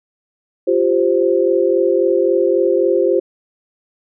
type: chord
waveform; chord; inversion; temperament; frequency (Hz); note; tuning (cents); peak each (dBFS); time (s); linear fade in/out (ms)
sine; F suspended second; none; just; 349.2 / 392.9 / 523.8; F4 / G4 / C5; 0 / +4 / +2; -16; 0.67-3.2; 10
effects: none